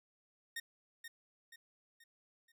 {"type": "tone with echo", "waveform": "sawtooth", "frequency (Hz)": 1845, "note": "A#6", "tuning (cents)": -18, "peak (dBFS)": -36, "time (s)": [0.56, 0.6], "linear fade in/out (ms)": 5, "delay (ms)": 480, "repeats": 4, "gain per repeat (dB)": -7, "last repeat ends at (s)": 2.52, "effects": []}